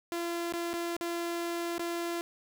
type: tone with dropouts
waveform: sawtooth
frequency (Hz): 341.6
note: F4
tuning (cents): -38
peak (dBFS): -28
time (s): 0.12-2.21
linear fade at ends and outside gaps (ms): 0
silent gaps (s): 0.524-0.537 / 0.733-0.739 / 0.966-1.01 / 1.781-1.794
effects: 10-bit